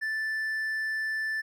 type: tone with hard clipping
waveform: triangle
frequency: 1760 Hz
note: A6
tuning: in tune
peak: -29 dBFS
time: 0.01-1.42 s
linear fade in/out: 20 ms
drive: 6 dB
effects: none